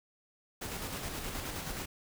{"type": "noise with tremolo", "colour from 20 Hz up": "pink", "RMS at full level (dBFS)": -38, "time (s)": [0.61, 1.86], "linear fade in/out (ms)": 10, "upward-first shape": "square", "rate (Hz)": 9.5, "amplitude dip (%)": 30, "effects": []}